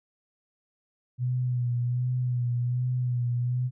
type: tone with vibrato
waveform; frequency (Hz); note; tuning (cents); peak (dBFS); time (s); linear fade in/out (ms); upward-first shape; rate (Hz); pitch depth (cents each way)
sine; 123.47; B2; 0; -24; 1.18-3.71; 50; sine; 1.3; 35
effects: none